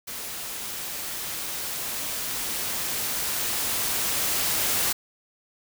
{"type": "noise with level ramp", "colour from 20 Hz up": "white", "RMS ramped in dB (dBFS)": [-35, -24], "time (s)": [0.07, 4.93], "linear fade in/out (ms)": 10, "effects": []}